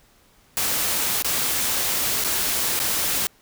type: noise with dropouts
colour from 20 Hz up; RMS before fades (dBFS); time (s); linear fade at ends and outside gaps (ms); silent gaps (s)
white; -23; 0.57-3.27; 0; 1.223-1.246 / 2.239-2.246 / 2.792-2.8
effects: pink hiss -57 dBFS RMS until 3.41 s